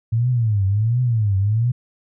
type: tone with vibrato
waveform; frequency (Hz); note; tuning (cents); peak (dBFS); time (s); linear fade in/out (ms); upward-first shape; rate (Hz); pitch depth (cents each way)
sine; 110; A2; 0; -15; 0.12-1.72; 10; triangle; 1.4; 260
effects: none